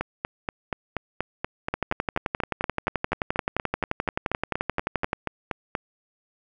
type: two click trains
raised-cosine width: 0.5 ms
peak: -9 / -11 dBFS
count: 40 / 25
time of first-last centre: 1.74-5.131 / 0.01-5.752 s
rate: 11.5 / 4.18 Hz
effects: none